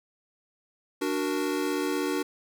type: chord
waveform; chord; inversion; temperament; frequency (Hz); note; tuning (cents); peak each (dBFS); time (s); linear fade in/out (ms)
square; D augmented; none; equal; 293.7 / 370 / 466.2; D4 / F#4 / A#4; 0 / 0 / 0; -30 / -31 / -34; 1.01-2.23; 10
effects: none